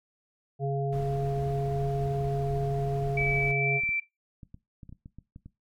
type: harmonic tone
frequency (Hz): 138.59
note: C#3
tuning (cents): 0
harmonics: 1 / 3 / 5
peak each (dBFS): -27 / -32 / -34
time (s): 0.59-3.81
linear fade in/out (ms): 50
type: noise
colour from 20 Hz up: brown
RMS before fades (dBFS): -38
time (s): 0.92-3.52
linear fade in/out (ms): 10
type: tone with pitch glide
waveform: sine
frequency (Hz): 2300 to 2338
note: D7 to D7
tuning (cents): -37 to -8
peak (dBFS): -26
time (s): 3.17-4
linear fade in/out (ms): 5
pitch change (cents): +29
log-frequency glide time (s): 3.4-3.72
type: clicks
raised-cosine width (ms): 5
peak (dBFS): -32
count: 11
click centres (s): 3.836 / 3.891 / 4.432 / 4.544 / 4.832 / 4.893 / 4.926 / 5.059 / 5.186 / 5.361 / 5.46
effects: noise-tail reverb RT60 0.2 s tail -18 dB re dry + MP3 96 kbps